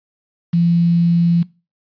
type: tone with quantisation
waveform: sine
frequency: 170.6 Hz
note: F3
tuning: 40 cents flat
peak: -11 dBFS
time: 0.53-1.43 s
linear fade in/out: 10 ms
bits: 6
effects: noise-tail reverb RT60 0.3 s tail -21 dB re dry + resampled to 11025 Hz